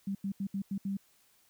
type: tone bursts at uneven times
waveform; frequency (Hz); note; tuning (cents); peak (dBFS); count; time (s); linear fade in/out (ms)
sine; 196.6; G3; +5; -31; 6; 0.07-0.15 / 0.24-0.32 / 0.4-0.47 / 0.54-0.62 / 0.71-0.78 / 0.85-0.97; 5
effects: white hiss -67 dBFS RMS until 1.49 s